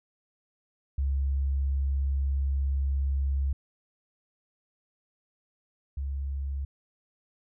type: tone pair in turn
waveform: sine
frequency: 68.5 / 68.94 Hz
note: C#2 / C#2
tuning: -20 / -9 cents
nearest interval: unison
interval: 11 cents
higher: second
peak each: -24 / -29 dBFS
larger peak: first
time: 0.98-3.53 / 5.97-6.65 s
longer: first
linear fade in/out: 5 ms
effects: none